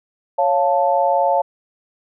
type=chord; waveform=sine; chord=Db augmented; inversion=none; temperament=equal; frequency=554.4 / 698.5 / 880 Hz; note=Db5 / F5 / A5; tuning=0 / 0 / 0 cents; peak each=-18 dBFS; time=0.38-1.42 s; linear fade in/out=10 ms; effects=none